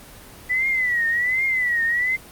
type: tone with vibrato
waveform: sine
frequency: 1975.5 Hz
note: B6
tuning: in tune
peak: -18 dBFS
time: 0.49-2.17 s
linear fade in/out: 20 ms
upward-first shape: triangle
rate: 1.3 Hz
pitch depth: 140 cents each way
effects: pink hiss -43 dBFS RMS until 2.31 s + Opus 24 kbps